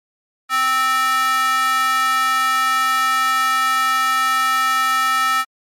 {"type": "tone with high-pass filter", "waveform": "square", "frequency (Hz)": 261, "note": "C4", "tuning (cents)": -4, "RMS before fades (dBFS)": -17, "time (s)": [0.49, 5.45], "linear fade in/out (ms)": 50, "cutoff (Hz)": 1400, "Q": 4.2, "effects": ["MP3 64 kbps"]}